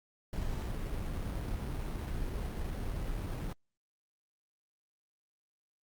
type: noise with sample-and-hold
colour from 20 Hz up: brown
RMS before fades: -36 dBFS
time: 0.33-3.53 s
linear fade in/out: 2 ms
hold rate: 4900 Hz
effects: Opus 48 kbps